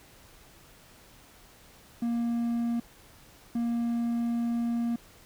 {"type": "tone bursts at uneven times", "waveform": "triangle", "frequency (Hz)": 234.9, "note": "A#3", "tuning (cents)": 13, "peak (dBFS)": -24, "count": 2, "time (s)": [[2.02, 2.8], [3.55, 4.96]], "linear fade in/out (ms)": 5, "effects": ["pink hiss -55 dBFS RMS until 5.25 s"]}